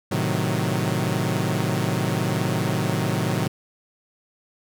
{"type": "chord", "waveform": "sawtooth", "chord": "A diminished seventh", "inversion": "none", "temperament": "equal", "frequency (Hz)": [110, 130.81, 155.56, 185], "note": ["A2", "C3", "Eb3", "Gb3"], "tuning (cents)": [0, 0, 0, 0], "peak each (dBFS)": -23, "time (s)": [0.11, 3.48], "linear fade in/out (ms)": 10, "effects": []}